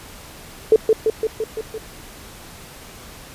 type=tone with echo; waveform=sine; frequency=440 Hz; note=A4; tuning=in tune; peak=-7 dBFS; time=0.72-0.76 s; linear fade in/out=2 ms; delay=170 ms; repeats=6; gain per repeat=-3 dB; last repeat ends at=1.78 s; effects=pink hiss -40 dBFS RMS until 3.34 s + resampled to 32000 Hz